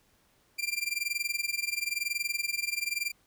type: tone with amplitude modulation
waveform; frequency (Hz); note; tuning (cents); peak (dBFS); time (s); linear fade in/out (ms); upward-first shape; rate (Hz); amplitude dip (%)
sawtooth; 2375; D7; +19; -23; 0.58-3.12; 20; sine; 21; 90
effects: pink hiss -67 dBFS RMS until 3.26 s